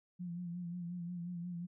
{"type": "tone with vibrato", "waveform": "sine", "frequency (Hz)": 174.61, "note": "F3", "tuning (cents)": 0, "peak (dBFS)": -39, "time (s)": [0.19, 1.67], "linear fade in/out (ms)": 20, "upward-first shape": "sine", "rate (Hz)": 5.6, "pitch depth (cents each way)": 47, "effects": []}